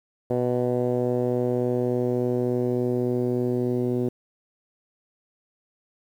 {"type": "tone with low-pass filter sweep", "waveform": "10% pulse", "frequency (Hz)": 123.47, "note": "B2", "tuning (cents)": 0, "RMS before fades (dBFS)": -24, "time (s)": [0.3, 4.09], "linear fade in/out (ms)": 5, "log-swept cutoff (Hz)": [550, 350], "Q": 1.8, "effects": ["9-bit"]}